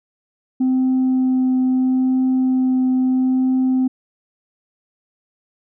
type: tone with vibrato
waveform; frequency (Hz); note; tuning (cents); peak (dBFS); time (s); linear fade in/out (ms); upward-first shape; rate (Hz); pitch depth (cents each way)
sine; 258; C4; -24; -12; 0.6-3.88; 10; triangle; 0.76; 8
effects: tanh soft clip ceiling -12 dBFS